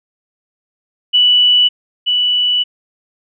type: tone pair in turn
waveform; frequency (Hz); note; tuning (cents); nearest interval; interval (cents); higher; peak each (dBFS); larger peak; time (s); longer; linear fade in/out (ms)
sine; 2960 / 2960; F#7 / F#7; 0 / 0; unison; 0; neither; -7 / -11; first; 1.13-1.69 / 2.06-2.64; second; 20
effects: none